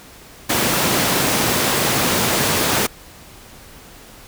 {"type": "high-pass noise", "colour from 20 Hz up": "pink", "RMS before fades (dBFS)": -18, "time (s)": [0.49, 2.87], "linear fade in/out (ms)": 10, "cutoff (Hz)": 140, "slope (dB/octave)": 12, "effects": ["pink hiss -42 dBFS RMS until 4.27 s"]}